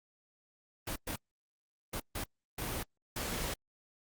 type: noise bursts at uneven times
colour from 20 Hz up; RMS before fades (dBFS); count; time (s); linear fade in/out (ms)
pink; -37; 6; 0.87-0.96 / 1.07-1.16 / 1.93-2 / 2.15-2.24 / 2.58-2.83 / 3.16-3.54; 5
effects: Opus 32 kbps